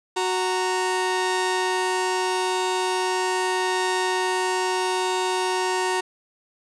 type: tone pair together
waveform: sawtooth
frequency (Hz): 370 / 924.8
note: F#4 / A#5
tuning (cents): 0 / -14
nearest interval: octave + major third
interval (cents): 1586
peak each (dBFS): -20 / -21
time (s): 0.16-6.01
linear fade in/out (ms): 10
effects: resampled to 22050 Hz + 8-bit